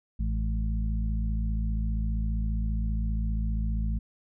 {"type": "harmonic tone with a mistuned harmonic", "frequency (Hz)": 55, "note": "A1", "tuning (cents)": 0, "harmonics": [1, 2, 3, 4], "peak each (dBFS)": [-26, -36, -37, -37], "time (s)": [0.19, 3.99], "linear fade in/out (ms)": 10, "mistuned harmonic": 4, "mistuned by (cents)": -35, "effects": []}